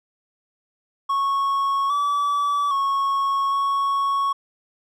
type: tone with pitch steps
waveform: triangle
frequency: 1103 / 1150 / 1101 / 1108 Hz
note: C#6 / D6 / C#6 / C#6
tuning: -9 / -37 / -12 / -1 cents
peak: -17 dBFS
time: 1.09-4.33 s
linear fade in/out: 10 ms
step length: 810 ms
effects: none